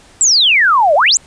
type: exponential two-way sweep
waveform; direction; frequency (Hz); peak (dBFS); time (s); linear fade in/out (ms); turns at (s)
sine; down then up; 7902 to 554.4 to 7902; -7; 0.21-1.17; 0; 0.95
effects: pink hiss -44 dBFS RMS until 1.26 s + resampled to 22050 Hz